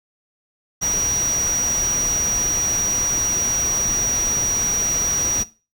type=tone in noise; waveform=sine; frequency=5770 Hz; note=F#8; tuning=44 cents flat; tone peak=-18 dBFS; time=0.81-5.44 s; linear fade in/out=20 ms; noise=pink; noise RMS=-29 dBFS; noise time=0.81-5.44 s; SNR=+8 dB; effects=noise-tail reverb RT60 0.3 s tail -17 dB re dry